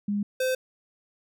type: tone pair in turn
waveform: sine / square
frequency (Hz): 204.4 / 515.7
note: G#3 / C5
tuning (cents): -27 / -25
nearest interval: octave + major third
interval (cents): 1602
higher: second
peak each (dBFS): -24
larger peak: neither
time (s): 0.08-0.23 / 0.4-0.55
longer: neither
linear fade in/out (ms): 5
effects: none